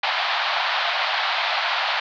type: band-pass noise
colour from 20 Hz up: pink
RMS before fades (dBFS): -23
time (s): 0.03-2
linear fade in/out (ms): 5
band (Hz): 670 to 4400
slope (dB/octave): 48
effects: none